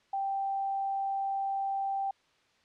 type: tone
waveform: sine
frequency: 784 Hz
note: G5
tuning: in tune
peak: -29 dBFS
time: 0.13-2.11 s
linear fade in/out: 5 ms
effects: white hiss -67 dBFS RMS until 2.64 s + low-pass 4000 Hz 12 dB/octave